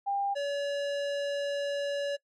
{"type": "tone pair in turn", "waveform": ["sine", "square"], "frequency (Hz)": [799, 568.6], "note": ["G5", "C#5"], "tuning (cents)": [33, 44], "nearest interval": "tritone", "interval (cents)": 589, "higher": "first", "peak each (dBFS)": [-27, -30], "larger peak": "first", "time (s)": [[0.06, 0.35], [0.35, 2.17]], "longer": "second", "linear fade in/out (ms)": 20, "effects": ["noise-tail reverb RT60 0.1 s tail -21 dB re dry", "low-pass 5000 Hz 12 dB/octave"]}